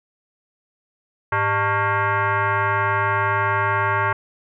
sine tone with frequency modulation, 105.6 Hz, G#2, 29 cents sharp, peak -17 dBFS, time 1.32-4.13 s, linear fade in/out 5 ms, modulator 502 Hz, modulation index 3.3, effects none

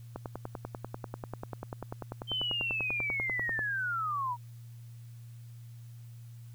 click train, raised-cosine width 1 ms, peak -23 dBFS, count 36, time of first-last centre 0.16-3.591 s, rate 10.2 Hz
sine linear sweep, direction down, 3136 to 932.3 Hz, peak -30 dBFS, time 2.27-4.37 s, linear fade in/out 50 ms
effects added 117 Hz sine -45 dBFS peak until 6.54 s + white hiss -65 dBFS RMS until 6.54 s

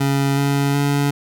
25% pulse tone with pitch steps, 138.59 / 140.44 / 142.32 Hz, C#3 / C#3 / C#3, 0 / +23 / +46 cents, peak -12 dBFS, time 0-1.11 s, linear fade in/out 10 ms, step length 370 ms, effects none

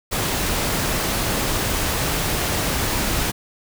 pink noise, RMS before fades -22 dBFS, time 0.11-3.32 s, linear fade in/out 20 ms, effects none

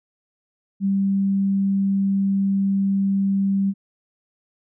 sine tone, 196 Hz, G3, in tune, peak -17 dBFS, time 0.8-3.74 s, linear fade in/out 50 ms, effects none

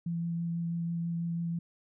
sine tone with vibrato, 168.9 Hz, E3, 42 cents sharp, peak -30 dBFS, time 0.06-1.59 s, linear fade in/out 5 ms, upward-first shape sine, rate 6.1 Hz, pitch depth 10 cents each way, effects none

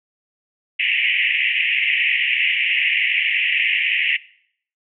white band-pass noise, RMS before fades -19 dBFS, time 0.79-4.17 s, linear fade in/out 10 ms, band 1900 to 2900 Hz, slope 96 dB/octave, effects noise-tail reverb RT60 0.6 s tail -19 dB re dry

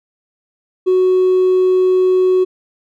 triangle tone with hard clipping, 370 Hz, F#4, in tune, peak -9 dBFS, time 0.86-2.45 s, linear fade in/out 20 ms, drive 2 dB, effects none

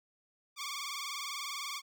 10% pulse tone with vibrato, 1135 Hz, C#6, 41 cents sharp, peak -29 dBFS, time 0.56-1.82 s, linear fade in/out 50 ms, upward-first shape triangle, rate 20 Hz, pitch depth 120 cents each way, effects none

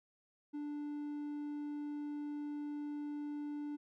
triangle tone, 293.7 Hz, D4, in tune, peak -37 dBFS, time 0.53-3.77 s, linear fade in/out 20 ms, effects none

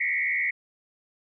sine tone with frequency modulation, 2090 Hz, C7, 2 cents flat, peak -23 dBFS, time 0-0.51 s, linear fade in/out 10 ms, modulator 77.7 Hz, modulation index 2.3, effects none

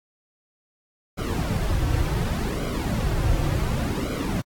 brown noise with flanger, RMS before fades -24 dBFS, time 1.17-4.42 s, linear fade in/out 20 ms, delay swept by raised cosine 1.1 to 4.9 ms, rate 0.68 Hz, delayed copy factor -0.75, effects AAC 64 kbps

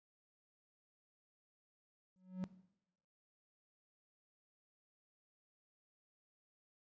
triangle tone with exponential growth, 185 Hz, F#3, in tune, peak -32 dBFS, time 2.16-2.44 s, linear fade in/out 0 ms, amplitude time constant 60 ms, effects noise-tail reverb RT60 0.8 s tail -17 dB re dry + resampled to 16000 Hz

